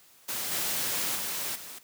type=noise with level steps; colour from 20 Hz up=white; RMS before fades=-33 / -30 / -33 / -43 dBFS; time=0.28-1.79 s; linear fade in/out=10 ms; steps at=0.51 / 1.15 / 1.55 s; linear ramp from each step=10 ms; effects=white hiss -58 dBFS RMS until 1.83 s + high-pass 100 Hz 12 dB/octave